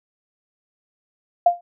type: tone with exponential decay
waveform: sine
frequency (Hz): 698.5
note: F5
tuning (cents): 0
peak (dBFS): -7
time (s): 1.46-1.61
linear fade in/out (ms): 5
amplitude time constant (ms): 31
effects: none